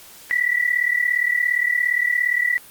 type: tone pair together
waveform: sine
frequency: 1938.2 / 1975.5 Hz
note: B6 / B6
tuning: -33 / 0 cents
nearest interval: unison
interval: 33 cents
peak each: -20 dBFS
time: 0.31-2.58 s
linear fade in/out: 0 ms
effects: white hiss -44 dBFS RMS until 2.7 s + Opus 48 kbps